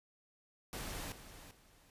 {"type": "noise with echo", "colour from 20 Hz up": "pink", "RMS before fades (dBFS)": -43, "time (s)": [0.73, 1.12], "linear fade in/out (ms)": 0, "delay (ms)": 390, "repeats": 2, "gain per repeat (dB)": -11, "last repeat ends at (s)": 1.9, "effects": ["resampled to 32000 Hz"]}